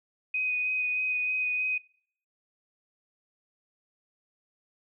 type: tone with vibrato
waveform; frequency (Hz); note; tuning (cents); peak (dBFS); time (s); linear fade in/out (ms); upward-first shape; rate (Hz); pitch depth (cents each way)
sine; 2500; D#7; +8; -26; 0.34-1.78; 5; sine; 3.2; 12
effects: noise-tail reverb RT60 0.6 s tail -24 dB re dry